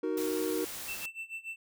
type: chord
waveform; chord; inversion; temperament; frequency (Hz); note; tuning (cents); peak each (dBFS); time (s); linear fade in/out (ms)
triangle; D# minor; none; just; 311.1 / 373.4 / 466.7; D#4 / F#4 / A#4; 0 / +16 / +2; -32; 0.03-0.65; 5
type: noise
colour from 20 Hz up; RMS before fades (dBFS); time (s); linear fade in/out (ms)
white; -41; 0.17-1.06; 5
type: tone with tremolo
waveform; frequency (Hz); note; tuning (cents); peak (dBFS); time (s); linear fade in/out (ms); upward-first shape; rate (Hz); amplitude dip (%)
triangle; 2672; E7; +23; -34; 0.88-1.56; 2; sine; 6.9; 90
effects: none